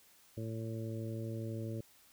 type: harmonic tone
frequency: 112.3 Hz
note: A2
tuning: 36 cents sharp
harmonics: 1 / 2 / 3 / 4 / 5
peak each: -39 / -45 / -45 / -49 / -49 dBFS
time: 0.37-1.81 s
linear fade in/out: 5 ms
effects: white hiss -64 dBFS RMS until 2.12 s